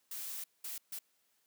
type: noise bursts at uneven times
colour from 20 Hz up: blue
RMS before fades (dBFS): -42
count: 3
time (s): 0.11-0.44 / 0.64-0.78 / 0.92-0.99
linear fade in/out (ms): 5
effects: white hiss -75 dBFS RMS until 1.46 s + high-pass 150 Hz 12 dB/octave